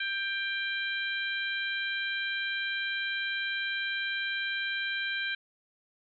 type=harmonic tone; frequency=790 Hz; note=G5; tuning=13 cents sharp; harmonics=2 / 3 / 4 / 5; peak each=-32 / -36 / -38 / -40 dBFS; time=0-5.35 s; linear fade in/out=5 ms; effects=none